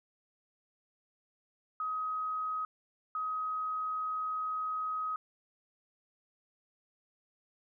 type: tone bursts at uneven times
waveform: sine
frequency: 1263 Hz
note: D#6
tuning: 26 cents sharp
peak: -32 dBFS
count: 2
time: 1.8-2.65 / 3.15-5.16 s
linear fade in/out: 2 ms
effects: none